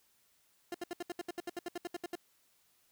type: tone bursts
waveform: 30% pulse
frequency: 349.2 Hz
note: F4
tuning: in tune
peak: -34 dBFS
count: 16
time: 0.72-2.154 s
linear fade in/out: 2 ms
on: 24 ms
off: 70 ms
effects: white hiss -71 dBFS RMS until 2.91 s